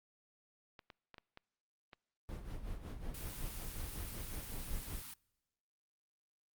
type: clicks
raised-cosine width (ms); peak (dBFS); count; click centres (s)
0.3; -36; 6; 0.792 / 0.902 / 1.143 / 1.182 / 1.374 / 1.932
type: noise with tremolo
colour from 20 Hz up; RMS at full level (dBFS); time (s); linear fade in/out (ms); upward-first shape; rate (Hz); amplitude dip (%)
brown; -41; 2.29-5.02; 0; sine; 5.4; 65
type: band-stop noise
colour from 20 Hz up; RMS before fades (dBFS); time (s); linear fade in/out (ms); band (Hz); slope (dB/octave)
white; -49; 3.14-5.14; 5; 320 to 790; 96
effects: noise-tail reverb RT60 1.0 s tail -26 dB re dry + Opus 48 kbps